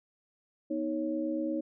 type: tone cluster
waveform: sine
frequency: 245.4 / 314 / 552 Hz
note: B3 / D#4 / C#5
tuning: -11 / +16 / -7 cents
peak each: -37 / -31 / -36 dBFS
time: 0.7-1.61 s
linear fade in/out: 10 ms
effects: none